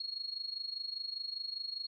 sine tone with amplitude modulation, 4302 Hz, C8, 47 cents sharp, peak -34 dBFS, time 0-1.87 s, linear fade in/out 5 ms, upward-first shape sine, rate 25 Hz, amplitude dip 80%, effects none

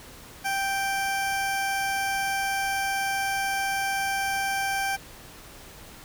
20% pulse tone, 784 Hz, G5, in tune, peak -20 dBFS, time 0.44-4.97 s, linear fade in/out 20 ms, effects pink hiss -46 dBFS RMS until 6.04 s

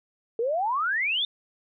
sine exponential sweep, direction up, 440 to 3668 Hz, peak -23 dBFS, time 0.39-1.25 s, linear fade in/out 2 ms, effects none

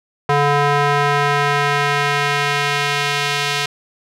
square tone with band-pass filter sweep, 144 Hz, D3, 34 cents flat, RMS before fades -17 dBFS, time 0.29-3.66 s, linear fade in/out 5 ms, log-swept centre 1000 to 3300 Hz, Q 0.92, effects none

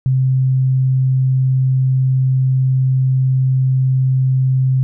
sine tone, 130.81 Hz, C3, in tune, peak -11 dBFS, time 0.06-4.83 s, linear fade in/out 0 ms, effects none

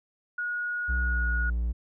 sine tone, 1448 Hz, F#6, 38 cents flat, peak -28 dBFS, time 0.38-1.5 s, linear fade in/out 5 ms
triangle tone with pitch glide, 61.7 to 58.34 Hz, B1 to A#1, -1 to +2 cents, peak -23 dBFS, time 0.88-1.73 s, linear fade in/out 20 ms, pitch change -97 cents, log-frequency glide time 1.01-1.27 s
effects none

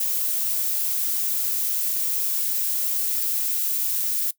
violet noise with high-pass filter sweep, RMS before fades -24 dBFS, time 0-4.31 s, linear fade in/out 5 ms, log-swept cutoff 560 to 240 Hz, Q 8, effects noise-tail reverb RT60 0.1 s tail -20 dB re dry

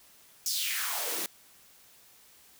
white noise with high-pass filter sweep, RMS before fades -32 dBFS, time 0.46-1.26 s, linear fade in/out 2 ms, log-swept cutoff 6000 to 240 Hz, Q 3.4, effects white hiss -58 dBFS RMS until 2.59 s

